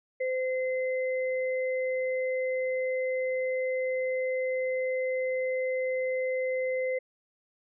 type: tone pair together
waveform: sine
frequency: 514.5 / 2058 Hz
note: C5 / C7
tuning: -29 / -29 cents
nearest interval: 2 octaves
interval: 2400 cents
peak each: -27 / -36 dBFS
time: 0.2-6.99 s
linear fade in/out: 10 ms
effects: none